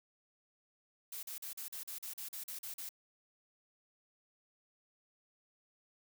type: noise bursts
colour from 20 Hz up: blue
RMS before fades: -44 dBFS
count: 12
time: 1.12-2.891 s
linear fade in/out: 5 ms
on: 110 ms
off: 41 ms
effects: none